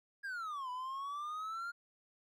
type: exponential two-way sweep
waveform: triangle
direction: down then up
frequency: 1657 to 987.8 to 1416 Hz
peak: -37 dBFS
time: 0.23-1.72 s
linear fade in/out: 20 ms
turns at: 0.7 s
effects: none

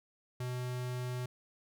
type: tone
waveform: square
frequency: 125 Hz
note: B2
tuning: 21 cents sharp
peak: -36 dBFS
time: 0.4-1.26 s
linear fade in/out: 5 ms
effects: none

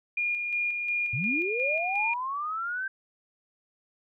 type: tone with tremolo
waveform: sine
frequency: 2423 Hz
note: D#7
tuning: 47 cents flat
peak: -25 dBFS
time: 0.17-2.14 s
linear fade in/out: 5 ms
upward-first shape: square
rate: 2.8 Hz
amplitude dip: 35%
type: linear sweep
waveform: sine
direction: up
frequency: 103.83 to 1578 Hz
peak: -29 dBFS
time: 1.13-2.88 s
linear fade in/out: 5 ms
effects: none

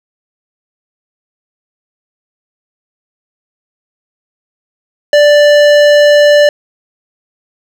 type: tone with hard clipping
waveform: sine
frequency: 587.3 Hz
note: D5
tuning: in tune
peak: -5 dBFS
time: 5.13-6.49 s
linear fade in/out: 2 ms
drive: 15 dB
effects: none

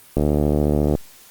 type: click train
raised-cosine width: 2 ms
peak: -5 dBFS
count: 59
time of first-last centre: 0.17-0.952 s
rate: 74.2 Hz
effects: white hiss -47 dBFS RMS until 1.3 s + Opus 32 kbps

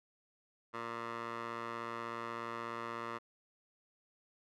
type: tone with band-pass filter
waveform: 15% pulse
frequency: 116.54 Hz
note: A#2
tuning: in tune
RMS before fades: -42 dBFS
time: 0.73-3.19 s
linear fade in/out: 20 ms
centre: 1200 Hz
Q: 1.5
effects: none

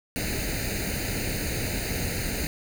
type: noise with comb filter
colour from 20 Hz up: pink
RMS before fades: -29 dBFS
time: 0.16-2.47 s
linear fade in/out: 0 ms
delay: 0.45 ms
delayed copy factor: +0.85
effects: none

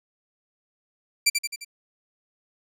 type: tone with echo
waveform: 15% pulse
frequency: 2349 Hz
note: D7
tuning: in tune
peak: -9 dBFS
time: 1.26-1.3 s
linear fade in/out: 10 ms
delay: 87 ms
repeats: 4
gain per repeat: -5 dB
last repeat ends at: 1.648 s
effects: none

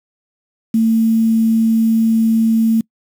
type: tone with quantisation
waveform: sine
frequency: 224.7 Hz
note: A3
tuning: 37 cents sharp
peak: -10 dBFS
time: 0.74-2.81 s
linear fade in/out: 5 ms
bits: 6
effects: noise-tail reverb RT60 0.1 s tail -26 dB re dry

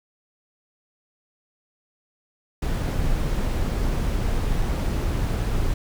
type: noise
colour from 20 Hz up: brown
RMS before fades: -23 dBFS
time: 2.62-5.74 s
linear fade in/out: 5 ms
effects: none

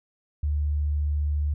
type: tone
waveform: sine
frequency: 73.8 Hz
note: D2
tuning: 9 cents sharp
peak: -22 dBFS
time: 0.43-1.54 s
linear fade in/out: 5 ms
effects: none

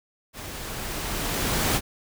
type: noise with level ramp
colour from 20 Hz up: pink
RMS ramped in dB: -38 to -22 dBFS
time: 0.33-1.81 s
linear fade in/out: 50 ms
effects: none

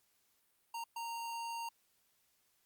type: tone bursts at uneven times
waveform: square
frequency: 926 Hz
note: A#5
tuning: 12 cents flat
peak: -40 dBFS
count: 2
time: 0.74-0.84 / 0.96-1.69 s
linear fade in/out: 5 ms
effects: white hiss -75 dBFS RMS until 2.65 s + Opus 48 kbps

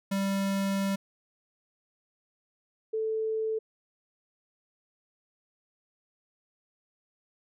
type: tone pair in turn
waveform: square / sine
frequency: 196 / 440 Hz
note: G3 / A4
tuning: 0 / 0 cents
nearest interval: octave + major second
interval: 1400 cents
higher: second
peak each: -27 dBFS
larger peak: neither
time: 0.11-0.96 / 2.93-3.59 s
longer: first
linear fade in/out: 10 ms
effects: none

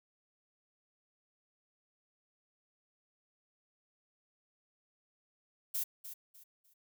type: noise with echo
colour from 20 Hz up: violet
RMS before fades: -35 dBFS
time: 5.74-5.84 s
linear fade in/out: 10 ms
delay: 300 ms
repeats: 3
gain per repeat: -11 dB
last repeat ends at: 6.74 s
effects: none

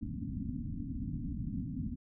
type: low-pass noise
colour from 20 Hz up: white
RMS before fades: -38 dBFS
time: 0.01-1.96 s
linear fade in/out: 20 ms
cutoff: 280 Hz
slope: 96 dB/octave
effects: none

